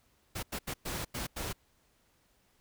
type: noise bursts at uneven times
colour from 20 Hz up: pink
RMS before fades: -37 dBFS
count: 6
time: 0.35-0.43 / 0.52-0.59 / 0.67-0.74 / 0.85-1.05 / 1.14-1.27 / 1.36-1.53 s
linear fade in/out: 10 ms
effects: pink hiss -70 dBFS RMS until 2.6 s